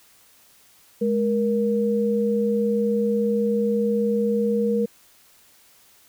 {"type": "tone pair together", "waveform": "sine", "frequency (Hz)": [210.1, 471.7], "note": ["G#3", "A#4"], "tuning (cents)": [20, 20], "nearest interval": "octave + major second", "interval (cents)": 1400, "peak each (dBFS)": [-22, -21], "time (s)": [1.01, 4.86], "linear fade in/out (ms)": 10, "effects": ["white hiss -55 dBFS RMS until 6.08 s"]}